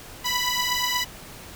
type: beating tone pair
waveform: 10% pulse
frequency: 985 / 993.3 Hz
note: B5 / B5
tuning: -5 / +10 cents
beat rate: 8.3 Hz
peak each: -17 dBFS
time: 0.24-1.05 s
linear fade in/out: 20 ms
effects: pink hiss -42 dBFS RMS until 1.55 s